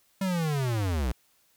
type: linear sweep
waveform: square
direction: down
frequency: 196 to 55.4 Hz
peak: -26 dBFS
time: 0.21-1.12 s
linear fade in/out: 5 ms
effects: white hiss -66 dBFS RMS until 1.56 s